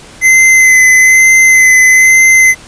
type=tone with vibrato; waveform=square; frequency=2050 Hz; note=C7; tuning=36 cents flat; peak=-3 dBFS; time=0.21-2.55 s; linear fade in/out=50 ms; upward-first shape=sine; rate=1.1 Hz; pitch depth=17 cents each way; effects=pink hiss -34 dBFS RMS until 2.67 s + resampled to 22050 Hz